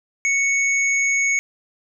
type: tone pair together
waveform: sine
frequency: 2217 / 6594 Hz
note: C#7 / G#8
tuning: 0 / -13 cents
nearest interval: octave + perfect fifth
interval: 1887 cents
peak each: -17 / -24 dBFS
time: 0.25-1.39 s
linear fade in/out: 0 ms
effects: none